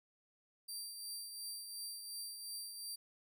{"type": "tone with tremolo", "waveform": "20% pulse", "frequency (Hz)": 4699, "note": "D8", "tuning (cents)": 0, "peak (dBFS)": -36, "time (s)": [0.68, 2.96], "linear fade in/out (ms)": 10, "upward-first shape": "triangle", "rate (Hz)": 2.8, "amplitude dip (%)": 50, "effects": []}